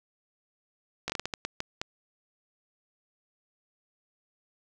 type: slowing click train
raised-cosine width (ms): 0.2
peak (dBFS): -14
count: 10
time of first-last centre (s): 1.08-1.815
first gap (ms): 17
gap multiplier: 1.37
effects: none